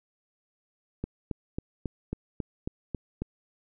click train, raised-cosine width 3 ms, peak -18 dBFS, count 9, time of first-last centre 1.04-3.22 s, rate 3.67 Hz, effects none

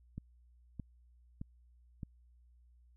click train, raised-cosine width 5 ms, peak -29 dBFS, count 4, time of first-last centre 0.18-2.032 s, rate 1.62 Hz, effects added 60 Hz sine -61 dBFS peak until 2.96 s

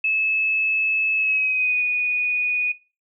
sine tone with pitch glide, 2600 to 2471 Hz, E7 to D#7, -24 to -13 cents, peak -18 dBFS, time 0.04-2.72 s, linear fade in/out 5 ms, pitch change -89 cents, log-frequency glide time 1.15-1.81 s, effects noise-tail reverb RT60 0.3 s tail -20 dB re dry

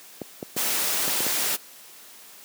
clicks, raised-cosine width 2 ms, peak -16 dBFS, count 6, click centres 0.217 / 0.428 / 0.566 / 1.079 / 1.205 / 1.266 s
white noise, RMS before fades -25 dBFS, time 0.56-1.57 s, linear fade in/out 20 ms
effects white hiss -47 dBFS RMS until 2.44 s + high-pass 200 Hz 12 dB/octave

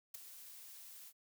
blue noise with ADSR envelope, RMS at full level -43 dBFS, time 0.14-1.13 s, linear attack 8 ms, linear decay 8 ms, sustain -11 dB, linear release 54 ms, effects none

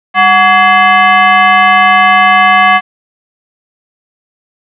sine tone with frequency modulation, 200 Hz, G3, 35 cents sharp, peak -3 dBFS, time 0.14-2.81 s, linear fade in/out 50 ms, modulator 939 Hz, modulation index 2.2, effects resampled to 8000 Hz + 7-bit

